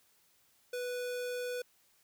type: tone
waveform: square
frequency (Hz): 493.3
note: B4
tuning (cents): -2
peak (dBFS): -36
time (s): 0.73-1.62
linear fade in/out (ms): 5
effects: white hiss -69 dBFS RMS until 2.03 s